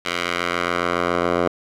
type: tone with band-pass filter sweep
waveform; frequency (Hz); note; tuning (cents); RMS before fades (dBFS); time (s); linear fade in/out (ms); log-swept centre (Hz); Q
10% pulse; 87.2; F2; -2; -22; 0.05-1.48; 5; 2600 to 740; 1
effects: none